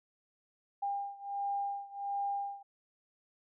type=beating tone pair; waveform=sine; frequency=801 / 802.4 Hz; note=G5 / G5; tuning=+37 / +40 cents; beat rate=1.4 Hz; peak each=-36 / -38 dBFS; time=0.82-2.63 s; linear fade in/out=10 ms; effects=none